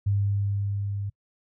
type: tone with level ramp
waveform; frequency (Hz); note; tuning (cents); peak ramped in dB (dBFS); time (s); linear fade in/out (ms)
sine; 100.5; G2; +44; -20 to -28; 0.06-1.1; 10
effects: noise-tail reverb RT60 0.1 s tail -26 dB re dry